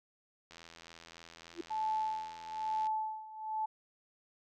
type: click train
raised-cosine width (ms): 0.2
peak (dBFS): -34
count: 198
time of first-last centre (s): 0.51-2.869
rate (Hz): 83.5
type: tone with exponential growth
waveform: sine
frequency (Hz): 340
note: F4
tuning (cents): -46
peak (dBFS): -32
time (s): 1.53-1.61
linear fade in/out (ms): 5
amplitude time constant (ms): 16
type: tone with tremolo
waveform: sine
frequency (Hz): 870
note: A5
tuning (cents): -20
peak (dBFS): -30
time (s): 1.7-3.66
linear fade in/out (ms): 10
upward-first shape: sine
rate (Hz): 1.1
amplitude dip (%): 85
effects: none